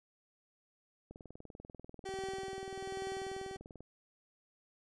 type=click train; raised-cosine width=2 ms; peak=-36 dBFS; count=56; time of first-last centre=1.11-3.806 s; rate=20.4 Hz
type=tone with tremolo; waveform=30% pulse; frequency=385 Hz; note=G4; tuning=31 cents flat; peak=-35 dBFS; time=2.05-3.57 s; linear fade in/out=10 ms; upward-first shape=triangle; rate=1.2 Hz; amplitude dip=45%
effects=resampled to 22050 Hz